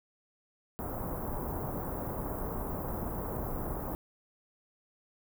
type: band-stop noise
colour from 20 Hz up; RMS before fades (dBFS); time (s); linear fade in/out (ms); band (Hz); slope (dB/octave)
pink; -36; 0.79-3.95; 0; 1100 to 15000; 24
effects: none